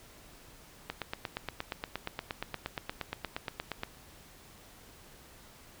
click train, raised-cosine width 0.3 ms, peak -18 dBFS, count 26, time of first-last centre 0.9-3.834 s, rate 8.52 Hz, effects pink hiss -55 dBFS RMS until 5.8 s

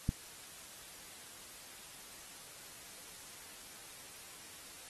click, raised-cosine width 5 ms, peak -18 dBFS, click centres 0.091 s, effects white hiss -52 dBFS RMS until 4.89 s + AAC 32 kbps

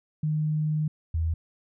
sine tone pair in turn, 153.5 / 81.31 Hz, D#3 / E2, -23 / -23 cents, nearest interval major seventh, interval 1100 cents, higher first, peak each -23 dBFS, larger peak neither, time 0.23-0.88 / 1.14-1.34 s, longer first, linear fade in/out 5 ms, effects none

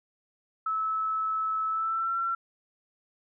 sine tone with pitch glide, 1302 to 1355.7 Hz, E6 to E6, -22 to +48 cents, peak -26 dBFS, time 0.66-2.35 s, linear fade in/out 5 ms, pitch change +70 cents, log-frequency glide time 1.68-2.16 s, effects none

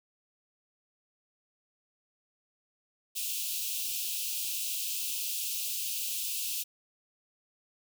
white high-pass noise, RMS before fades -34 dBFS, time 3.15-6.64 s, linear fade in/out 20 ms, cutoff 2500 Hz, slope 96 dB/octave, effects none

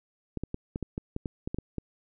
clicks, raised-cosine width 3 ms, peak -19 dBFS, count 12, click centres 0.373 / 0.436 / 0.544 / 0.759 / 0.827 / 0.979 / 1.164 / 1.258 / 1.475 / 1.545 / 1.586 / 1.783 s, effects none

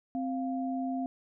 sine tone pair together, 261.6 / 698.5 Hz, C4 / F5, 0 / 0 cents, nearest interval octave + perfect fourth, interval 1700 cents, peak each -31 / -36 dBFS, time 0.15-1.06 s, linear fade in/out 0 ms, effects none

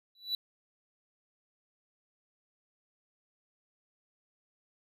triangle tone with exponential growth, 3951 Hz, B7, in tune, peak -25 dBFS, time 0.15-0.35 s, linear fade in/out 2 ms, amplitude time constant 43 ms, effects none

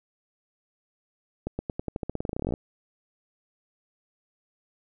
accelerating click train, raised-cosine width 2 ms, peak -16 dBFS, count 22, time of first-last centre 1.47-2.539 s, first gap 120 ms, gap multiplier 0.9, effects none

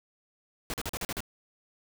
pink noise bursts, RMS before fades -34 dBFS, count 7, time 0.7-1.205 s, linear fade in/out 0 ms, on 37 ms, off 41 ms, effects none

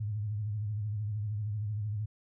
sine tone with vibrato, 105.3 Hz, G#2, 24 cents sharp, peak -31 dBFS, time 0-2.06 s, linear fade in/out 10 ms, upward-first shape triangle, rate 13 Hz, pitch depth 96 cents each way, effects none

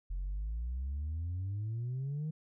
sine exponential sweep, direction up, 42.87 to 159 Hz, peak -32 dBFS, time 0.1-2.31 s, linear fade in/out 10 ms, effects tanh soft clip ceiling -32 dBFS

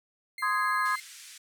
35% pulse tone with vibrato, 2092 Hz, C7, 1 cent flat, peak -35 dBFS, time 0.38-1 s, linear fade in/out 2 ms, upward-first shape square, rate 15 Hz, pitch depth 11 cents each way
sine chord, Ab major, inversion first, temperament just, 1038.3 / 1245.9 / 1661.2 Hz, C6 / Eb6 / Ab6, -14 / +2 / 0 cents, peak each -29 dBFS, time 0.42-0.96 s, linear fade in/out 10 ms
white band-pass noise, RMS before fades -48 dBFS, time 0.85-1.38 s, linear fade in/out 5 ms, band 1600 to 9700 Hz, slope 24 dB/octave
effects none

